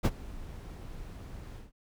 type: noise with ADSR envelope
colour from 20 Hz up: brown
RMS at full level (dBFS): -20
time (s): 0.03-1.72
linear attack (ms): 25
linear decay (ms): 43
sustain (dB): -23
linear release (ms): 160
effects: none